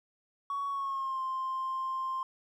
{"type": "tone with pitch glide", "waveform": "triangle", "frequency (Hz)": [1119, 1050.1], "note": ["C#6", "C6"], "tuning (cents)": [16, 6], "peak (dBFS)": -28, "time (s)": [0.5, 2.23], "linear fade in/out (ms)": 2, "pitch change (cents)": -110, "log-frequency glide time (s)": [0.69, 1.21], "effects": ["tanh soft clip ceiling -28 dBFS"]}